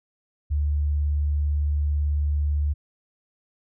sine tone with vibrato, 73.42 Hz, D2, in tune, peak -20 dBFS, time 0.5-2.74 s, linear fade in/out 20 ms, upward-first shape square, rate 18 Hz, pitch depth 8 cents each way, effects none

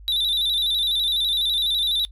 triangle tone with vibrato, 3723 Hz, A#7, 3 cents flat, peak -18 dBFS, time 0.08-2.05 s, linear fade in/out 0 ms, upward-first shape square, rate 12 Hz, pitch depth 73 cents each way, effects noise-tail reverb RT60 0.1 s tail -21 dB re dry + added 50 Hz sine -40 dBFS peak until 2.11 s

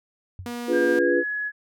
sine tone with exponential decay, 92.5 Hz, F#2, in tune, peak -30 dBFS, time 0.39-0.59 s, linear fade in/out 0 ms, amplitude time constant 43 ms
sawtooth tone, 240 Hz, B3, 49 cents flat, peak -26 dBFS, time 0.46-0.99 s, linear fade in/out 0 ms
sine chord, D diminished seventh, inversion none, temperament equal with one note detuned, 286.5 / 349.2 / 415.3 / 493.9 Hz, D4 / F4 / Ab4 / Cb5, -43 / 0 / 0 / 0 cents, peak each -26 / -22 / -28 / -22 dBFS, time 0.67-1.24 s, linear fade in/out 50 ms
sine tone with pitch glide, 1606 to 1688.8 Hz, G6 to G#6, +41 to +29 cents, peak -25 dBFS, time 0.72-1.52 s, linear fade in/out 50 ms, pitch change +88 cents, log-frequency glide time 0.94-1.2 s
effects none

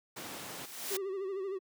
pink noise, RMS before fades -42 dBFS, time 0.16-0.66 s, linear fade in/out 10 ms
white noise with exponential growth, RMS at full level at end -34 dBFS, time 0.18-0.97 s, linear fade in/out 5 ms, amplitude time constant 170 ms
triangle tone with vibrato, 386.4 Hz, G4, 25 cents flat, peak -32 dBFS, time 0.9-1.59 s, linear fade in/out 20 ms, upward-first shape sine, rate 13 Hz, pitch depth 70 cents each way
effects high-pass 200 Hz 12 dB/octave

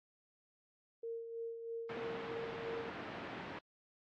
sine tone with tremolo, 460 Hz, A#4, 23 cents flat, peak -39 dBFS, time 1.03-2.9 s, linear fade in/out 5 ms, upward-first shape sine, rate 3.1 Hz, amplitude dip 50%
pink band-pass noise, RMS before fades -46 dBFS, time 1.89-3.59 s, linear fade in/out 5 ms, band 180 to 2500 Hz, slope 12 dB/octave
effects low-pass 4000 Hz 12 dB/octave + AAC 64 kbps

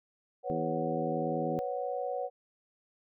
sine chord, B suspended second, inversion none, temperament equal, 493.9 / 554.4 / 740 Hz, B4 / C#5 / F#5, 0 / 0 / 0 cents, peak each -36 dBFS, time 0.43-2.3 s, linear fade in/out 50 ms
harmonic tone, 80.7 Hz, E2, 36 cents flat, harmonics 2 / 3 / 4 / 5, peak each -37 / -37 / -38 / -39 dBFS, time 0.5-1.59 s, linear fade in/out 0 ms
effects none

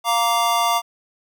square chord, Bb major, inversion second, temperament just, 699.2 / 932.3 / 1165.4 Hz, F5 / Bb5 / D6, +2 / 0 / -14 cents, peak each -22 dBFS, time 0.04-0.82 s, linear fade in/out 50 ms, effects none

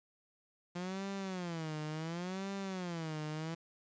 sawtooth tone with vibrato, 173.5 Hz, F3, 11 cents flat, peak -34 dBFS, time 0.75-3.55 s, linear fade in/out 10 ms, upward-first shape sine, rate 0.7 Hz, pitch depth 220 cents each way, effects resampled to 16000 Hz + 10-bit

